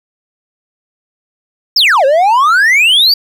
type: exponential two-way sweep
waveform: triangle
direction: down then up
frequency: 5588 to 520 to 4768 Hz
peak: -4 dBFS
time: 1.76-3.14 s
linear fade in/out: 5 ms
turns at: 2.05 s
effects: none